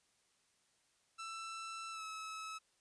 sawtooth tone with pitch glide, 1331 to 1295.4 Hz, E6 to E6, +16 to -31 cents, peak -40 dBFS, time 1.18-2.59 s, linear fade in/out 20 ms, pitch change -47 cents, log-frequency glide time 1.91-2.03 s, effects white hiss -75 dBFS RMS until 2.8 s + resampled to 22050 Hz

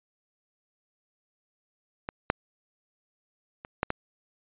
clicks, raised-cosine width 0.5 ms, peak -17 / -6 / -25 / -9 / -12 dBFS, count 5, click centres 2.089 / 2.301 / 3.649 / 3.831 / 3.904 s, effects resampled to 8000 Hz

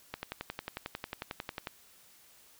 click train, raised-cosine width 0.3 ms, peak -20 dBFS, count 18, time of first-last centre 0.14-1.672 s, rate 11.1 Hz, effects white hiss -60 dBFS RMS until 2.59 s

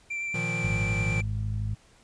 triangle tone with vibrato, 2349 Hz, D7, in tune, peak -28 dBFS, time 0.1-1.22 s, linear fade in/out 10 ms, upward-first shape sine, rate 9 Hz, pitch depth 11 cents each way
square chord, Bb suspended fourth, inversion none, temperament equal, 116.54 / 155.56 / 174.61 Hz, Bb2 / Eb3 / F3, 0 / 0 / 0 cents, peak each -35 dBFS, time 0.34-1.21 s, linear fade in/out 5 ms
harmonic tone, 52.6 Hz, G#1, 23 cents sharp, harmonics 1 / 2 / 3 / 4, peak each -33 / -28 / -44 / -43 dBFS, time 0.63-1.75 s, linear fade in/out 10 ms
effects pink hiss -59 dBFS RMS until 2.03 s + resampled to 22050 Hz

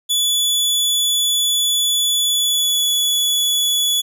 sawtooth tone with pitch glide, 3440 to 3412 Hz, A7 to G#7, -40 to +46 cents, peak -12 dBFS, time 0.09-4.02 s, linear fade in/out 20 ms, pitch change -14 cents, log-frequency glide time 2.21-2.85 s, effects none

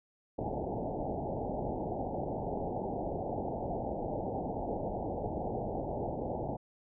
white low-pass noise, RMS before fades -36 dBFS, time 0.38-6.57 s, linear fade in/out 10 ms, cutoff 850 Hz, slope 96 dB/octave, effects none

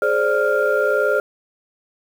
sine tone cluster, 419.9 / 525 / 586 / 1397 Hz, G#4 / C5 / D5 / F6, +19 / +6 / -4 / 0 cents, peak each -20 dBFS, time 0.02-1.2 s, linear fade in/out 2 ms, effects tanh soft clip ceiling -7 dBFS + 7-bit

